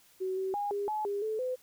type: tone with pitch steps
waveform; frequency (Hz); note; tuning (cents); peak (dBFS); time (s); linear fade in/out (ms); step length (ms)
sine; 375.5 / 380.9 / 818 / 405.4 / 854 / 404.5 / 435.5 / 508; F#4 / G4 / G#5 / G#4 / G#5 / G#4 / A4 / B4; +26 / -50 / -26 / -42 / +48 / -46 / -18 / +49; -30; 0.2-1.56; 20; 170
effects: white hiss -62 dBFS RMS until 1.62 s